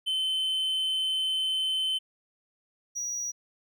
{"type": "tone pair in turn", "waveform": "triangle", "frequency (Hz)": [3066, 5788], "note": ["G7", "F#8"], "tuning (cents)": [-39, -39], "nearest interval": "major seventh", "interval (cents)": 1100, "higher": "second", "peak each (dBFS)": [-24, -29], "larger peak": "first", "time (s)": [[0.06, 1.99], [2.95, 3.32]], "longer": "first", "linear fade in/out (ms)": 20, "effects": []}